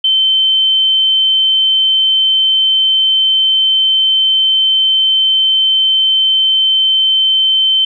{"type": "tone", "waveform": "sine", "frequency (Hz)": 3089, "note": "G7", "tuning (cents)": -26, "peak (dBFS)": -8, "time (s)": [0.04, 7.85], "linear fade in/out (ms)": 5, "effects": []}